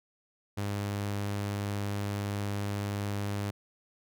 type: tone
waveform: sawtooth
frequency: 101.5 Hz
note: G#2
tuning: 39 cents flat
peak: -27 dBFS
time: 0.57-3.51 s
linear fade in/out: 10 ms
effects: none